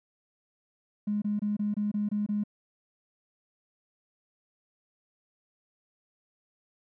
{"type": "tone bursts", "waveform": "triangle", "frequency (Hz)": 207.8, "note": "G#3", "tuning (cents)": 1, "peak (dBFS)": -22, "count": 8, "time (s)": [1.07, 2.438], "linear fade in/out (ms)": 10, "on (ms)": 150, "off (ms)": 24, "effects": ["tanh soft clip ceiling -24 dBFS"]}